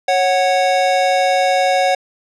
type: tone pair together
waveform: square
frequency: 550.9 / 740 Hz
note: C#5 / F#5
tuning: -11 / 0 cents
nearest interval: perfect fourth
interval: 511 cents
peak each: -17 / -15 dBFS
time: 0.08-1.95 s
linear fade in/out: 5 ms
effects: low-pass 6000 Hz 12 dB/octave